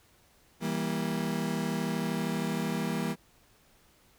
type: chord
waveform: 35% pulse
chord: E diminished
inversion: none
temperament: just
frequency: 164.81 / 197.78 / 237.3 Hz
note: E3 / G3 / Bb3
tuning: 0 / +16 / +31 cents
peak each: -32 dBFS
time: 0.6-3.16 s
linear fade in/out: 50 ms
effects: pink hiss -63 dBFS RMS until 4.18 s